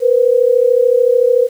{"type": "tone pair together", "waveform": "sine", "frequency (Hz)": [474.4, 508], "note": ["A#4", "B4"], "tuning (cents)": [30, 49], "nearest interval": "minor second", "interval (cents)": 119, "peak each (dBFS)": -11, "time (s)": [0, 1.49], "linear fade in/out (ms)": 50, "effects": ["7-bit"]}